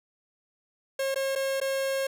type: tone with dropouts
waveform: 45% pulse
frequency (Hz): 540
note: C#5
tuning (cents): -45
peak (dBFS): -26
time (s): 0.99-2.07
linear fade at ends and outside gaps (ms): 5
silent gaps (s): 1.145-1.158 / 1.353-1.358 / 1.602-1.613
effects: none